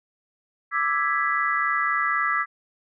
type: chord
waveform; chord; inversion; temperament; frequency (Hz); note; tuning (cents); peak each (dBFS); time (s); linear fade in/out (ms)
sine; E dominant seventh; third; equal; 1174.7 / 1318.5 / 1661.2 / 1975.5; D6 / E6 / G#6 / B6; 0 / 0 / 0 / 0; -26 / -26 / -27 / -26; 0.71-2.46; 50
effects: none